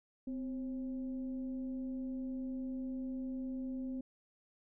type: tone with frequency modulation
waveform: sine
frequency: 258.2 Hz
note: C4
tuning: 23 cents flat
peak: -37 dBFS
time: 0.27-4.01 s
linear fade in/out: 5 ms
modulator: 283 Hz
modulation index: 0.34
effects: none